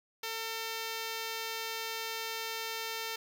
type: tone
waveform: 5% pulse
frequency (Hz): 450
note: A4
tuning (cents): +39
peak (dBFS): -24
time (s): 0.23-3.16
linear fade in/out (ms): 5
effects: none